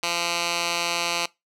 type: tone with band-pass filter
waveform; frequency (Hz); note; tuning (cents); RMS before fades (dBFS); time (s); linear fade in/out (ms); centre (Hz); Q
10% pulse; 171.5; F3; -31; -26; 0.03-1.26; 2; 3900; 0.85
effects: noise-tail reverb RT60 0.2 s tail -22 dB re dry